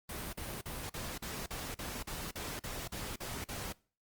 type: noise bursts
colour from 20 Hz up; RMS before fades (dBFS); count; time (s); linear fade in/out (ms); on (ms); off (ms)
pink; -41; 13; 0.09-3.726; 5; 240; 43
effects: noise-tail reverb RT60 0.4 s tail -23 dB re dry + Opus 32 kbps